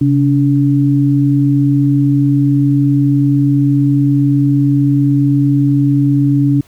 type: tone pair together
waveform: sine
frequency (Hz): 134.93 / 285.9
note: C#3 / D4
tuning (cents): -46 / -46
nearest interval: octave + minor second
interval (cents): 1300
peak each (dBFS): -11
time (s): 0.01-6.61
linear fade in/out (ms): 5
effects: pink hiss -48 dBFS RMS until 6.67 s